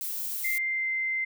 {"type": "noise", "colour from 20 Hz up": "violet", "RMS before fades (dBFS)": -33, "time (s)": [0.01, 0.58], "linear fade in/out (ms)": 0}
{"type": "tone with pitch glide", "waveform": "sine", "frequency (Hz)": [2093, 2079], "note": ["C7", "C7"], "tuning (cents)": [0, -12], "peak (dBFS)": -26, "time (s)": [0.44, 1.25], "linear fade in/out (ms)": 10, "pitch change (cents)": -12, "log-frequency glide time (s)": [0.67, 0.88]}
{"effects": []}